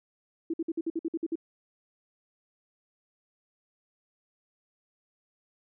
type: tone bursts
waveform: sine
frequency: 328.5 Hz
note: E4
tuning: 6 cents flat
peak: -27 dBFS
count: 10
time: 0.5-1.356 s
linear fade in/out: 5 ms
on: 37 ms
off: 54 ms
effects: none